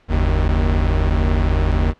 45% pulse tone pair together, 46.99 / 77.78 Hz, F#1 / D#2, +28 / 0 cents, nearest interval major sixth, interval 872 cents, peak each -17 dBFS, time 0.08-1.94 s, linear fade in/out 50 ms, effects pink hiss -55 dBFS RMS until 1.99 s + low-pass 3000 Hz 12 dB/octave

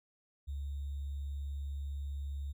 sine tone with sample-and-hold, 70.4 Hz, C#2, 27 cents sharp, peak -36 dBFS, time 0.47-2.53 s, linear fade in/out 20 ms, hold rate 3675 Hz, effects none

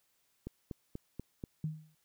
click train, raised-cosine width 3 ms, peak -27 dBFS, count 5, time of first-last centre 0.47-1.439 s, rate 4.13 Hz
sine tone with exponential decay, 155.56 Hz, D#3, in tune, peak -30 dBFS, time 1.64-1.95 s, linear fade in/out 2 ms, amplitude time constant 67 ms
effects white hiss -75 dBFS RMS until 2.04 s

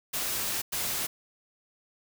white noise bursts at uneven times, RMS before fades -31 dBFS, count 2, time 0.13-0.62 / 0.72-1.07 s, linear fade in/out 10 ms, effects none

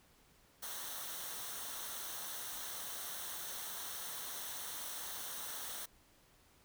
white noise with comb filter, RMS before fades -44 dBFS, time 0.62-5.86 s, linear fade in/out 10 ms, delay 0.41 ms, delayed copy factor -0.6, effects pink hiss -67 dBFS RMS until 6.64 s

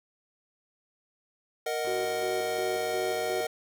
square chord, D# minor, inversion second, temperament equal, 466.2 / 622.3 / 740 Hz, A#4 / D#5 / F#5, 0 / 0 / 0 cents, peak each -33 / -34 / -35 dBFS, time 1.66-3.47 s, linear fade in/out 5 ms
5% pulse tone with pitch glide, 109.9 to 108.7 Hz, A2 to A2, -2 to -21 cents, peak -34 dBFS, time 1.84-3.46 s, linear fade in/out 5 ms, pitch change -19 cents, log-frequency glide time 2.64-2.73 s
sine tone with tremolo, 373 Hz, F#4, 14 cents sharp, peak -31 dBFS, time 1.87-3.41 s, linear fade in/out 5 ms, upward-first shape square, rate 2.8 Hz, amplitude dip 55%
effects none

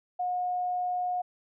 sine tone, 722 Hz, F#5, 43 cents flat, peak -27 dBFS, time 0.19-1.22 s, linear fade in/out 10 ms, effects none

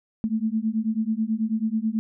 sine beating tone pair, 215.9 / 225.1 Hz, A3 / A3, -33 / +40 cents, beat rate 9.2 Hz, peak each -25 dBFS, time 0.24-1.99 s, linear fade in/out 0 ms, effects none

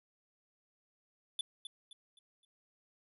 square tone with echo, 3480 Hz, A7, 20 cents flat, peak -34 dBFS, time 1.39-1.41 s, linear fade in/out 2 ms, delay 260 ms, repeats 4, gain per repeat -9 dB, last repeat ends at 2.45 s, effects resampled to 32000 Hz

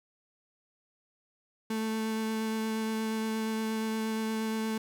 35% pulse tone with vibrato, 220.5 Hz, A3, 4 cents sharp, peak -28 dBFS, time 1.7-4.78 s, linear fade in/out 5 ms, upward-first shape sine, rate 8.5 Hz, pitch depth 9 cents each way, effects none

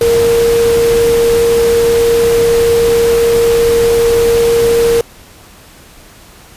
sine tone in noise, 466.2 Hz, A#4, in tune, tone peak -7 dBFS, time 0.01-5.01 s, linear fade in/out 2 ms, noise pink, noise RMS -20 dBFS, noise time 0.01-5.01 s, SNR +10 dB, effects pink hiss -39 dBFS RMS until 6.56 s + resampled to 32000 Hz

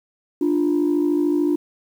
sine tone pair together, 295.6 / 349.2 Hz, D4 / F4, +11 / 0 cents, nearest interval minor third, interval 289 cents, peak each -17 / -19 dBFS, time 0.41-1.56 s, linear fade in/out 5 ms, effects tanh soft clip ceiling -12 dBFS + 8-bit

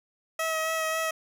15% pulse tone with vibrato, 641 Hz, E5, 49 cents flat, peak -20 dBFS, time 0.39-1.11 s, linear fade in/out 5 ms, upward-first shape sine, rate 3.7 Hz, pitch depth 16 cents each way, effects none

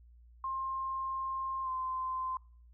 sine tone with pitch glide, 1061 to 1036.8 Hz, C6 to C6, +24 to -16 cents, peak -33 dBFS, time 0.44-2.37 s, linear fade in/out 2 ms, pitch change -40 cents, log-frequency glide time 1.63-1.69 s, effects noise-tail reverb RT60 0.5 s tail -25 dB re dry + added 59 Hz sine -55 dBFS peak until 2.73 s

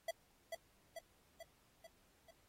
square tone with echo, 662 Hz, E5, 7 cents sharp, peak -38 dBFS, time 0.08-0.11 s, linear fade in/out 5 ms, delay 440 ms, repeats 5, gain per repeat -4 dB, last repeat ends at 2.31 s, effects pink hiss -73 dBFS RMS until 2.48 s + AAC 48 kbps

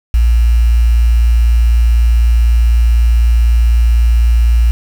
sine tone with quantisation, 58 Hz, A#1, 8 cents flat, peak -6 dBFS, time 0.14-4.71 s, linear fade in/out 0 ms, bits 5, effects none

